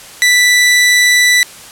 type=tone; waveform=sawtooth; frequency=1975.5 Hz; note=B6; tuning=in tune; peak=-3 dBFS; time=0.22-1.43 s; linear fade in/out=0 ms; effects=white hiss -34 dBFS RMS until 1.71 s + low-pass 11000 Hz 12 dB/octave

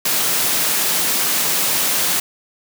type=high-pass noise; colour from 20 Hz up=white; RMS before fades=-18 dBFS; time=0.05-2.2 s; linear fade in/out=5 ms; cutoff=120 Hz; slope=48 dB/octave; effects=none

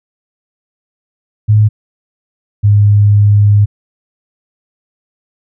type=tone pair in turn; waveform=sine; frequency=106.6 / 103.09 Hz; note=G#2 / G#2; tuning=+46 / -12 cents; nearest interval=minor second; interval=58 cents; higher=first; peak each=-4 dBFS; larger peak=neither; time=1.48-1.69 / 2.63-3.66 s; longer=second; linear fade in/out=20 ms; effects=none

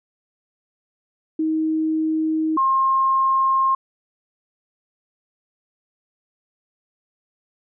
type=tone pair in turn; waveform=sine; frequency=315.7 / 1066.2 Hz; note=D#4 / C6; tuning=+25 / +32 cents; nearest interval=octave + major sixth; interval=2107 cents; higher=second; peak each=-18 / -15 dBFS; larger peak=second; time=1.39-2.57 / 2.57-3.75 s; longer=neither; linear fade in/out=5 ms; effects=none

